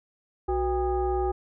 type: tone with frequency modulation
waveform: sine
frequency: 370 Hz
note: F#4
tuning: in tune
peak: -23 dBFS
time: 0.48-1.32 s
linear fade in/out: 10 ms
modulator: 432 Hz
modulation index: 1.1
effects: none